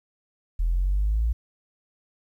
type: linear sweep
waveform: sine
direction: up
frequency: 40 to 58.27 Hz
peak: -19 dBFS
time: 0.59-1.33 s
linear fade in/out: 10 ms
effects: tanh soft clip ceiling -16 dBFS + 10-bit